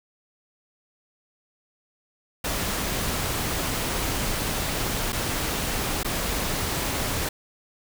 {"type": "noise with dropouts", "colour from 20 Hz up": "pink", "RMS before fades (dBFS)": -27, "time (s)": [2.44, 7.29], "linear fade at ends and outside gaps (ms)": 5, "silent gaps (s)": [[5.123, 5.128], [6.032, 6.046]], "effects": []}